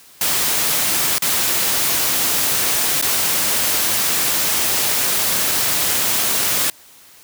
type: noise with dropouts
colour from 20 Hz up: white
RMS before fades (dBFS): -18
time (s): 0.21-6.7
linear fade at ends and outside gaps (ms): 2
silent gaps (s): 1.183-1.221 / 3.014-3.024
effects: white hiss -46 dBFS RMS until 7.23 s + high-pass 80 Hz 12 dB/octave